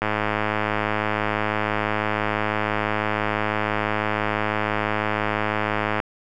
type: click train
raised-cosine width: 0.5 ms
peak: -7 dBFS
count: 635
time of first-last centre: 0.02-6.001 s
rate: 106 Hz
effects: none